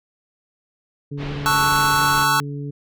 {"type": "harmonic tone", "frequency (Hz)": 143, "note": "D3", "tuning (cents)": -46, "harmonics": [1, 2, 3], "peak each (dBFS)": [-27, -33, -37], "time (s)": [1.11, 2.71], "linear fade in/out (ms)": 10}
{"type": "low-pass noise", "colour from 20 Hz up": "pink", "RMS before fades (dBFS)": -32, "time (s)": [1.17, 2.27], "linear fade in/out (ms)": 50, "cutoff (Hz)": 3900, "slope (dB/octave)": 24}
{"type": "chord", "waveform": "square", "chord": "F# minor seventh", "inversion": "first", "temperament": "equal", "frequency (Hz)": [880, 1108.7, 1318.5, 1480], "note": ["A5", "C#6", "E6", "F#6"], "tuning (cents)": [0, 0, 0, 0], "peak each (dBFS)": -22, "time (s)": [1.46, 2.4], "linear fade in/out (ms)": 0}
{"effects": []}